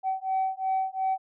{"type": "beating tone pair", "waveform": "sine", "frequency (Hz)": [761, 763.8], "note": ["F#5", "G5"], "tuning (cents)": [48, -45], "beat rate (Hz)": 2.8, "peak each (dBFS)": -27, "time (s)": [0.03, 1.18], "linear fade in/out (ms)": 50, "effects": ["tanh soft clip ceiling -20 dBFS"]}